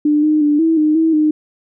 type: tone with pitch steps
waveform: sine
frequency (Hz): 298 / 306 / 295 / 325 / 305.9 / 323 / 305.9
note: D4 / D#4 / D4 / E4 / D#4 / E4 / D#4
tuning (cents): +25 / -29 / +8 / -24 / -29 / -35 / -29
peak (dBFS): -10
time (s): 0.05-1.31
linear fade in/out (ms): 5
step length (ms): 180
effects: none